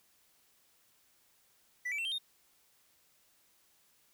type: tone with pitch steps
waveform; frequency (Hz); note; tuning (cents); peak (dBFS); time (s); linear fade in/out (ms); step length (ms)
triangle; 1975.5 / 2309 / 2699 / 3154 / 3686; B6 / D7 / E7 / G7 / A#7; 0 / -30 / +40 / +10 / -20; -32; 1.85-2.185; 10; 67
effects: white hiss -69 dBFS RMS until 4.13 s